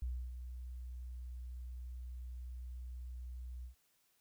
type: tone with ADSR envelope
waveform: sine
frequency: 61.74 Hz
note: B1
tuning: in tune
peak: -35 dBFS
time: 0.02-3.75 s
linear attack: 4 ms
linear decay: 290 ms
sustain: -8 dB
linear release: 110 ms
effects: white hiss -75 dBFS RMS until 4.2 s